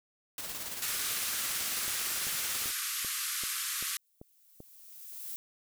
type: noise with tremolo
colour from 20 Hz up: white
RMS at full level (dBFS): -38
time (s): 0.38-2.71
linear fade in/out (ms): 2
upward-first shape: square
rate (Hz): 18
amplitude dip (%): 35
type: band-pass noise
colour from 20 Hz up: white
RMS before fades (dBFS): -35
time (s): 0.82-3.97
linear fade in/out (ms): 2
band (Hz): 1100 to 14000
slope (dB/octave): 96
type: click train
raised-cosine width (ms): 2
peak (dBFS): -33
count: 8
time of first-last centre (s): 1.88-4.604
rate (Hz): 2.57
type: noise with exponential growth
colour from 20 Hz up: violet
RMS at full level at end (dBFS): -39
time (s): 3.84-5.36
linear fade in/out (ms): 0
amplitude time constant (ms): 330
effects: none